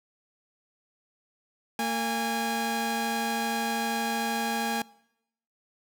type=tone pair together; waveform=sawtooth; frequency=228.2 / 820 Hz; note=A#3 / G#5; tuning=-37 / -22 cents; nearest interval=octave + minor seventh; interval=2215 cents; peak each=-26 / -25 dBFS; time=1.79-4.82 s; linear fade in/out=2 ms; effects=noise-tail reverb RT60 0.8 s tail -23 dB re dry